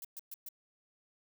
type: noise bursts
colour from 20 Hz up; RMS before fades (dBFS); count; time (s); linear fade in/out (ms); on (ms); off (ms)
violet; -44; 4; 0.02-0.488; 2; 27; 120
effects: none